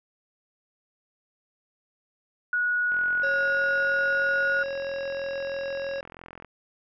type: tone with pitch glide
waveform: sine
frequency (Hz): 1459 to 1444.7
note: F#6 to F#6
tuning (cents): -25 to -42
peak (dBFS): -22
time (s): 2.53-4.63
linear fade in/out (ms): 2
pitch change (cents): -17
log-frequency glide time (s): 3.21-3.36
type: click train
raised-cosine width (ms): 0.5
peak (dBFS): -27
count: 153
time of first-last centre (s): 2.92-6.447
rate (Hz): 43.1
type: harmonic tone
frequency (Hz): 550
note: C#5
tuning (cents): -14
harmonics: 1 / 3 / 5 / 7 / 9 / 10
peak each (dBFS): -29 / -39 / -44 / -49 / -52 / -53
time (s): 3.23-6.01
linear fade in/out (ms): 5
effects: none